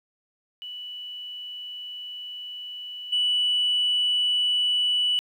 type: tone with level steps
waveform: sine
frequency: 2960 Hz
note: F#7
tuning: in tune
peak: -34 / -19 dBFS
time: 0.62-5.19 s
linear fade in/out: 0 ms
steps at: 3.12 s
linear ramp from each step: 10 ms
effects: tanh soft clip ceiling -16 dBFS + 10-bit